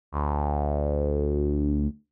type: tone with low-pass filter sweep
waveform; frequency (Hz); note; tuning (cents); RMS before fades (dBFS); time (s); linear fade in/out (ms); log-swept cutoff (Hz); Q
sawtooth; 73.1; D2; -7; -25; 0.12-1.92; 50; 1100 to 240; 6
effects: noise-tail reverb RT60 0.3 s tail -18 dB re dry